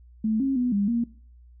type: tone with pitch steps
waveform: sine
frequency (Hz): 218.4 / 270 / 247.2 / 201.6 / 234.8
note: A3 / C#4 / B3 / G3 / A#3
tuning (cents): -13 / -45 / +2 / +49 / +13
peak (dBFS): -21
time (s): 0.24-1.04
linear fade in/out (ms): 5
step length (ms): 160
effects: noise-tail reverb RT60 0.4 s tail -18 dB re dry + added 60 Hz sine -48 dBFS peak until 1.6 s